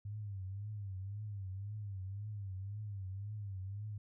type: tone with vibrato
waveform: sine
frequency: 100 Hz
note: G2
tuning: 35 cents sharp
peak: -40 dBFS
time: 0.05-3.98 s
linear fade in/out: 5 ms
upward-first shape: triangle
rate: 1.9 Hz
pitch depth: 130 cents each way
effects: none